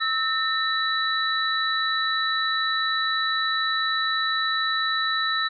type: tone cluster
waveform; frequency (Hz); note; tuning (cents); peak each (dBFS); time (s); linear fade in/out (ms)
sine; 1303 / 1816 / 3940; E6 / A#6 / B7; -20 / -46 / -5; -26; 0-5.49; 20
effects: none